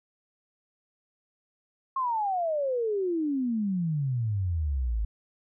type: exponential sweep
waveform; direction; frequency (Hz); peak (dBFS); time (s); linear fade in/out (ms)
sine; down; 1088 to 51; -25; 1.96-5.05; 5
effects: none